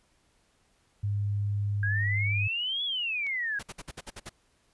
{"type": "tone", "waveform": "sine", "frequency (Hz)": 102, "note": "G#2", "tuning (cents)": -31, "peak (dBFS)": -26, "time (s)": [1.03, 2.48], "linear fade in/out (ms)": 10}
{"type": "exponential two-way sweep", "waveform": "sine", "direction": "up then down", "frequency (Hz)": [1611, 3438, 1611], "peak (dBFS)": -28, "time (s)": [1.83, 3.59], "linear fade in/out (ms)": 2, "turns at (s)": 2.84}
{"type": "click", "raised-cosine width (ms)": 0.2, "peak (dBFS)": -30, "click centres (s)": 3.267}
{"type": "noise bursts", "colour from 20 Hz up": "pink", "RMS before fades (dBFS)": -40, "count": 8, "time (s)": [3.59, 4.295], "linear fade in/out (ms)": 10, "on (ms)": 40, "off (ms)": 55}
{"effects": ["pink hiss -68 dBFS RMS until 4.73 s", "resampled to 24000 Hz"]}